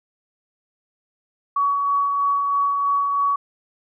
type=tone with tremolo; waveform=sine; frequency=1128 Hz; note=C#6; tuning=30 cents sharp; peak=-16 dBFS; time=1.56-3.36 s; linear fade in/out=5 ms; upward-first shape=sine; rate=3.1 Hz; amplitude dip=30%; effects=none